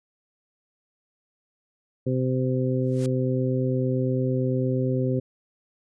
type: harmonic tone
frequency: 128.8 Hz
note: C3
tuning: 27 cents flat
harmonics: 1 / 2 / 3 / 4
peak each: -24 / -27 / -29 / -30 dBFS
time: 2.06-5.2 s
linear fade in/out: 10 ms
type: noise with exponential growth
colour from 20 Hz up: white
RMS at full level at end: -36 dBFS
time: 2.82-3.06 s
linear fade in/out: 1 ms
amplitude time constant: 51 ms
effects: resampled to 22050 Hz